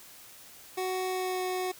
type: tone with pitch glide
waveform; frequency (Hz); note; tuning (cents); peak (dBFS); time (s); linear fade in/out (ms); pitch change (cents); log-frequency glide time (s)
25% pulse; 371.7 to 368.5; F#4 to F#4; +8 to -7; -26; 0.77-1.72; 10; -15; 1.09-1.42
effects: white hiss -51 dBFS RMS until 1.79 s